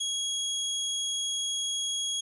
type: tone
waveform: 25% pulse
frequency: 3312 Hz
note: G#7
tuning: 5 cents flat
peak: -25 dBFS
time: 0-2.21 s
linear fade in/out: 10 ms
effects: resampled to 24000 Hz